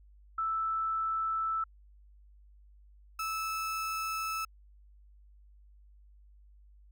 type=tone pair in turn; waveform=sine / 35% pulse; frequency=1318.5 / 1308.6 Hz; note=E6 / E6; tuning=0 / -13 cents; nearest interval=unison; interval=13 cents; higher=first; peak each=-29 / -31 dBFS; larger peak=first; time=0.38-1.64 / 3.19-4.45 s; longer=neither; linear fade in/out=5 ms; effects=added 50 Hz sine -55 dBFS peak until 6.91 s